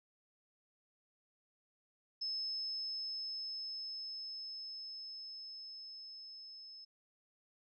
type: tone with level ramp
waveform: sine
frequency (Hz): 5210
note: E8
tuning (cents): -21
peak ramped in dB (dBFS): -36 to -50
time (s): 2.21-6.85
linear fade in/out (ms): 10
effects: none